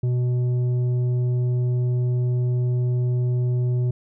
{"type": "tone with tanh clipping", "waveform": "sine", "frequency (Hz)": 123.8, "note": "B2", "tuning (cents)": 5, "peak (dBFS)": -20, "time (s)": [0.03, 3.91], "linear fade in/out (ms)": 5, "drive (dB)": 7, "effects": []}